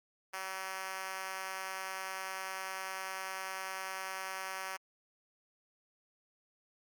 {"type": "tone with high-pass filter", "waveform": "5% pulse", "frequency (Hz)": 190, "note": "F#3", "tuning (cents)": 46, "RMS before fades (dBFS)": -41, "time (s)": [0.33, 4.77], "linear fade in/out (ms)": 10, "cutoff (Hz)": 700, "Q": 0.81, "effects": ["Opus 48 kbps"]}